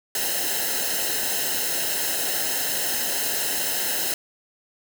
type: noise with comb filter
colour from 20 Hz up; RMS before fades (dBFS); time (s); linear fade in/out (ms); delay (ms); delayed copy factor
white; -25; 0.15-4.14; 2; 0.86; -0.8
effects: none